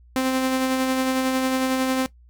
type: tone with tremolo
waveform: sawtooth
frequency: 260.8 Hz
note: C4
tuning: 5 cents flat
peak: -15 dBFS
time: 0.16-2.06 s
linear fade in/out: 0 ms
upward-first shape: sine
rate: 11 Hz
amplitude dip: 30%
effects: noise-tail reverb RT60 0.1 s tail -17 dB re dry + added 60 Hz sine -48 dBFS peak until 2.29 s